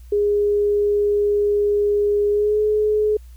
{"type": "tone with pitch glide", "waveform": "sine", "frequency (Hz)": [411.6, 424.6], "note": ["G#4", "G#4"], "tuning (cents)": [-16, 38], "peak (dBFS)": -15, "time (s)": [0.12, 3.17], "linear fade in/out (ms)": 5, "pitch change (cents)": 54, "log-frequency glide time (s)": [2.3, 2.6], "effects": ["added 60 Hz sine -38 dBFS peak until 3.36 s", "white hiss -58 dBFS RMS until 3.36 s"]}